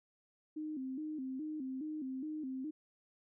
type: tone with vibrato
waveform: sine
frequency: 284 Hz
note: C#4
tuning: 42 cents sharp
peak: -38 dBFS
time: 0.56-2.71 s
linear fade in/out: 10 ms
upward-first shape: square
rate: 2.4 Hz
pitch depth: 140 cents each way
effects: none